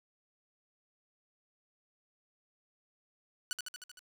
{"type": "tone with echo", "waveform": "10% pulse", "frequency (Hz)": 1480, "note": "F#6", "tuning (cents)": 0, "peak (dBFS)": -25, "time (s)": [3.51, 3.53], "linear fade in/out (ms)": 0, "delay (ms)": 77, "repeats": 6, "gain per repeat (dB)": -3, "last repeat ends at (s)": 3.992, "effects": ["11-bit"]}